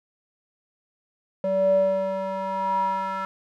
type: tone with band-pass filter sweep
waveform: square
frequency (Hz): 191.7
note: G3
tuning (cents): -38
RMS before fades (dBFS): -24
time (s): 1.44-3.25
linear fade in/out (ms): 0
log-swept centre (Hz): 500 to 1200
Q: 7.4
effects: none